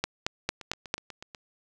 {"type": "two click trains", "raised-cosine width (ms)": 0.2, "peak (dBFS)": [-24, -9], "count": [8, 5], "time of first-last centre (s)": [[0.49, 1.348], [0.04, 0.941]], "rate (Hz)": [8.16, 4.44], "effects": []}